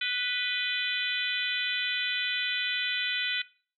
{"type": "harmonic tone with a mistuned harmonic", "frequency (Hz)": 493.9, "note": "B4", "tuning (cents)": 0, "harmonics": [3, 4, 5, 6, 7, 8], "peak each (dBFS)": [-35, -35, -32, -35, -35, -36], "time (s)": [0.01, 3.42], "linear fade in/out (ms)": 5, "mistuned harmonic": 6, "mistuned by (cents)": 54, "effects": ["noise-tail reverb RT60 0.4 s tail -19 dB re dry"]}